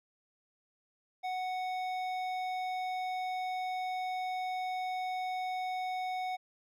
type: tone with hard clipping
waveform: sine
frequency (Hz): 740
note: F#5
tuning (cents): 0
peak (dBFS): -35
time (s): 1.23-6.37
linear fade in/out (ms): 20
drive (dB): 11
effects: none